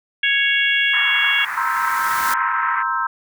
harmonic tone, 554.4 Hz, C#5, in tune, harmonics 3 / 4 / 5 / 6, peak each -19 / -20 / -21 / -22 dBFS, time 0.23-1.45 s, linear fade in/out 5 ms
white noise with exponential growth, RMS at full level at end -26 dBFS, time 0.4-2.34 s, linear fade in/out 5 ms, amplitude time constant 420 ms
white band-pass noise, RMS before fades -26 dBFS, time 0.93-2.83 s, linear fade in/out 10 ms, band 950 to 2000 Hz, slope 48 dB/octave
sine chord, C dominant seventh, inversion third, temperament just, 941.9 / 1046.5 / 1308.1 / 1569.8 Hz, Bb5 / C6 / E6 / G6, +18 / 0 / -14 / +2 cents, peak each -25 / -24 / -22 / -25 dBFS, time 1.57-3.07 s, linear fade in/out 5 ms
effects none

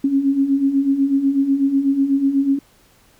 sine beating tone pair, 269.1 / 277.2 Hz, C4 / C#4, +49 / 0 cents, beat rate 8.1 Hz, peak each -21 / -15 dBFS, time 0.04-2.59 s, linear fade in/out 5 ms, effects pink hiss -54 dBFS RMS until 3.19 s

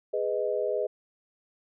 sine chord, G# minor, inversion none, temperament just, 415.3 / 498.4 / 623 Hz, G#4 / B4 / D#5, 0 / +16 / +2 cents, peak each -30 dBFS, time 0.13-0.87 s, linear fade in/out 10 ms, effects none

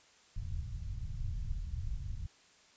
pink low-pass noise, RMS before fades -38 dBFS, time 0.36-2.27 s, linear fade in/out 5 ms, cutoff 110 Hz, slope 24 dB/octave, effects white hiss -63 dBFS RMS until 2.76 s + resampled to 16000 Hz

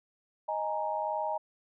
sine chord, D# suspended fourth, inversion none, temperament equal, 622.3 / 830.6 / 932.3 Hz, D#5 / G#5 / A#5, 0 / 0 / 0 cents, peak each -34 / -34 / -34 dBFS, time 0.48-1.38 s, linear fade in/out 10 ms, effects none

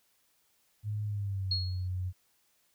sine tone with pitch glide, 105.2 to 91.58 Hz, G#2 to F#2, +23 to -17 cents, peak -31 dBFS, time 0.83-2.13 s, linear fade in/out 50 ms, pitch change -240 cents, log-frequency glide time 1.05-1.61 s
sine tone with exponential decay, 4306 Hz, C8, 49 cents sharp, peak -26 dBFS, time 1.51-1.88 s, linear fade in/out 5 ms, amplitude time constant 79 ms
effects white hiss -71 dBFS RMS until 2.74 s

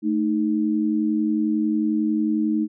sine tone pair together, 220 / 311.1 Hz, A3 / D#4, 0 / 0 cents, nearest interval tritone, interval 600 cents, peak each -22 / -21 dBFS, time 0.02-2.68 s, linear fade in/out 50 ms, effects none

